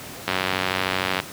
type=click train; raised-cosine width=0.3 ms; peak=-5 dBFS; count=87; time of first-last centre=0.28-1.201 s; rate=93.4 Hz; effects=pink hiss -37 dBFS RMS until 1.32 s + high-pass 100 Hz 12 dB/octave